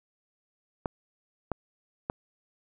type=clicks; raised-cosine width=1 ms; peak=-15 dBFS; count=3; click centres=0.858 / 1.517 / 2.099 s; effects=none